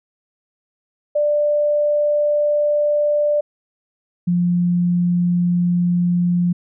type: tone pair in turn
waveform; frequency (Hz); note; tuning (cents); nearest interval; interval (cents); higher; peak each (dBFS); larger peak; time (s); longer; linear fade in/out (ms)
sine; 591 / 175.71; D5 / F3; +11 / +11; octave + major sixth; 2100; first; -14; neither; 1.15-3.41 / 4.27-6.53; neither; 10
effects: none